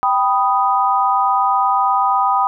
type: chord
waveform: sine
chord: G augmented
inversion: none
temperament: equal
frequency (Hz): 784 / 987.8 / 1244.5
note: G5 / B5 / D#6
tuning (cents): 0 / 0 / 0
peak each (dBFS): -17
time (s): 0.03-2.47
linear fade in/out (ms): 0
effects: none